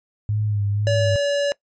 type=tone with vibrato; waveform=sine; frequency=103.83 Hz; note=G#2; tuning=in tune; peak=-19 dBFS; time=0.29-1.16 s; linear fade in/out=0 ms; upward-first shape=sine; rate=2 Hz; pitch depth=45 cents each way
type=tone; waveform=square; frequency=571 Hz; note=D5; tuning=49 cents flat; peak=-19 dBFS; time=0.87-1.52 s; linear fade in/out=0 ms
effects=noise-tail reverb RT60 0.1 s tail -21 dB re dry + resampled to 16000 Hz